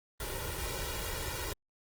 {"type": "noise with comb filter", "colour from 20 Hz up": "pink", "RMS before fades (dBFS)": -37, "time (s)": [0.2, 1.53], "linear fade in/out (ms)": 2, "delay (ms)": 2.1, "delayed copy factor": 0.9, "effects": ["Opus 24 kbps"]}